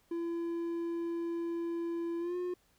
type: tone with pitch glide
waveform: triangle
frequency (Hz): 338 to 358.1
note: E4 to F4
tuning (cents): +43 to +43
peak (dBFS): -31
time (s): 0.11-2.54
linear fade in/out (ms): 5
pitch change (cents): +100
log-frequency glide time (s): 2.19-2.36
effects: pink hiss -70 dBFS RMS until 2.78 s